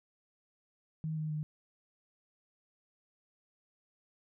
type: tone with pitch steps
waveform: sine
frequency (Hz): 157.7 / 155.08 / 152.5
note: D#3 / D#3 / D#3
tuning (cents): +24 / -5 / -34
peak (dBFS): -33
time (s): 1.04-1.43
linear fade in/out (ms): 0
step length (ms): 130
effects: none